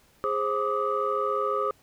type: tone cluster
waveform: sine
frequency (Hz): 414 / 528 / 1176 / 1256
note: G#4 / C5 / D6 / D#6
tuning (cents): -5 / +16 / +2 / +16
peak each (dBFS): -29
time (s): 0.24-1.71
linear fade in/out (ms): 0
effects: tanh soft clip ceiling -15 dBFS + pink hiss -61 dBFS RMS until 1.82 s